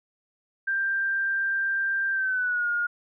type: tone with pitch glide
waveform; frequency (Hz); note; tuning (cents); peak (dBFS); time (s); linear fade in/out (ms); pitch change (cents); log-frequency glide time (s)
sine; 1582 to 1425.8; G6 to F6; +15 to +35; -23; 0.67-2.87; 10; -180; 2.11-2.68
effects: none